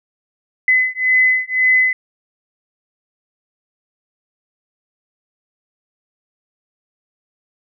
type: beating tone pair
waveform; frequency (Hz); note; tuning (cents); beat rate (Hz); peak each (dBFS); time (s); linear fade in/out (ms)
sine; 2022 / 2023.9; B6 / B6; +40 / +42; 1.9; -15; 0.68-1.93; 2
effects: none